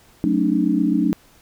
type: chord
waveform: sine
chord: D# half-diminished seventh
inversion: first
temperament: equal with one note detuned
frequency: 185 / 220 / 277.2 / 305.1 Hz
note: F#3 / A3 / C#4 / D#4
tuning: 0 / 0 / 0 / -34 cents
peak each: -22 / -22 / -21 / -20 dBFS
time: 0.24-1.13 s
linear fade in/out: 0 ms
effects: pink hiss -53 dBFS RMS until 1.41 s